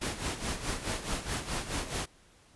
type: noise with tremolo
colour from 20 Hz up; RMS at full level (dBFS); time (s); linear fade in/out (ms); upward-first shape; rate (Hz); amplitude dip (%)
pink; -32; 0.01-2.06; 10; sine; 4.7; 70
effects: pink hiss -61 dBFS RMS until 2.55 s + resampled to 24000 Hz